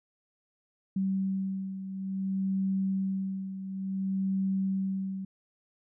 sine beating tone pair, 192 / 192.57 Hz, G3 / G3, -36 / -31 cents, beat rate 0.57 Hz, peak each -29 / -35 dBFS, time 0.96-5.25 s, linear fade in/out 5 ms, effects none

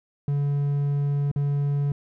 triangle tone with dropouts, 142.8 Hz, D3, 48 cents flat, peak -19 dBFS, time 0.28-1.92 s, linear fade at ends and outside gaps 2 ms, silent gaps 1.315-1.36 s, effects none

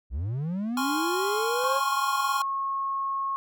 triangle linear sweep, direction up, 54 to 556 Hz, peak -25 dBFS, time 0.1-1.81 s, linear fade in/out 50 ms
square chord, Db major seventh, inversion second, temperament equal, 830.6 / 1046.5 / 1108.7 / 1396.9 Hz, Ab5 / C6 / Db6 / F6, 0 / 0 / 0 / 0 cents, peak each -33 dBFS, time 0.77-2.42 s, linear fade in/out 2 ms
sine tone, 1090 Hz, C#6, 29 cents flat, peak -26 dBFS, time 1.64-3.36 s, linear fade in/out 0 ms
effects none

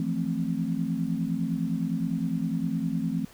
sine chord, F major seventh, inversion third, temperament equal, 164.81 / 174.61 / 220 / 261.6 Hz, E3 / F3 / A3 / C4, 0 / 0 / 0 / 0 cents, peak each -31 dBFS, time 0-3.25 s, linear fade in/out 2 ms, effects pink hiss -53 dBFS RMS until 3.33 s

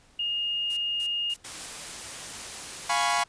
sine tone, 2842 Hz, F7, 30 cents sharp, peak -26 dBFS, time 0.19-1.34 s, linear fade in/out 5 ms
blue noise bursts, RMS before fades -41 dBFS, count 4, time 0.7-1.662 s, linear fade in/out 2 ms, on 68 ms, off 230 ms
white noise, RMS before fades -38 dBFS, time 1.44-3.23 s, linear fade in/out 10 ms
sawtooth chord, C# dominant seventh, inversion first, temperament equal, 698.5 / 830.6 / 987.8 / 1108.7 Hz, E#5 / G#5 / B5 / C#6, 0 / 0 / 0 / 0 cents, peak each -25 dBFS, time 2.89-3.24 s, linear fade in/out 10 ms
effects pink hiss -59 dBFS RMS until 3.28 s + resampled to 22050 Hz

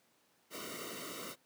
pink noise with comb filter, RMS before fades -44 dBFS, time 0.5-1.36 s, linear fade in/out 50 ms, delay 1.2 ms, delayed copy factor -0.95, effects pink hiss -71 dBFS RMS until 1.45 s + high-pass 200 Hz 12 dB/octave

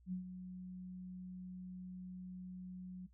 sine tone with ADSR envelope, 183.2 Hz, F#3, 17 cents flat, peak -36 dBFS, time 0.06-3.07 s, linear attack 65 ms, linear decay 110 ms, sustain -9 dB, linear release 15 ms, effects noise-tail reverb RT60 0.1 s tail -18 dB re dry + added 60 Hz sine -63 dBFS peak until 3.13 s

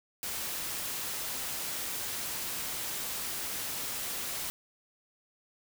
white noise, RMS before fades -36 dBFS, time 0.23-4.5 s, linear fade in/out 0 ms, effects none

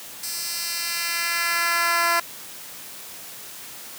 10% pulse tone with high-pass filter sweep, 340.6 Hz, F4, 43 cents flat, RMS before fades -24 dBFS, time 0.23-2.2 s, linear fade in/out 5 ms, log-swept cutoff 6200 to 860 Hz, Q 0.99, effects white hiss -39 dBFS RMS until 3.98 s + high-pass 100 Hz 12 dB/octave

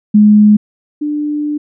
sine tone pair in turn, 210 / 297 Hz, G#3 / D4, +19 / +20 cents, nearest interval tritone, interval 601 cents, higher second, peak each -3 / -14 dBFS, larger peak first, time 0.14-0.57 / 1.01-1.58 s, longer second, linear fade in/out 10 ms, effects none

